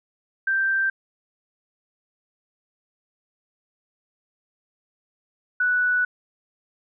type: tone pair in turn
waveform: sine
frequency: 1568 / 1480 Hz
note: G6 / F#6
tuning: 0 / 0 cents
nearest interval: minor second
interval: 100 cents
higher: first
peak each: -19 / -18 dBFS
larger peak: second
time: 0.47-0.9 / 5.6-6.05 s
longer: second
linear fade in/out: 5 ms
effects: none